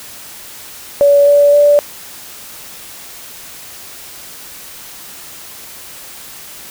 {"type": "tone with pitch steps", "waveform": "sine", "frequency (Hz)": [570, 576, 582], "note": ["C#5", "D5", "D5"], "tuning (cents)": [48, -34, -16], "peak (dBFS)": -5, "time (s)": [1.01, 1.79], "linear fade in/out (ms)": 0, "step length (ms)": 260, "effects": ["white hiss -33 dBFS RMS until 6.7 s"]}